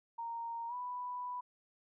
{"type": "tone with pitch glide", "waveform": "sine", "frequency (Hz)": [928, 988.9], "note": ["A#5", "B5"], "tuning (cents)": [-8, 2], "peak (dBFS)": -38, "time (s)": [0.18, 1.41], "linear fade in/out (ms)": 10, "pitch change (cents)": 110, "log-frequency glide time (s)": [0.68, 0.74], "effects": []}